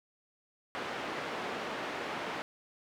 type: band-pass noise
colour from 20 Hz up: pink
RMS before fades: -38 dBFS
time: 0.75-2.42 s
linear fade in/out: 0 ms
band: 330 to 2500 Hz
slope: 12 dB/octave
effects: none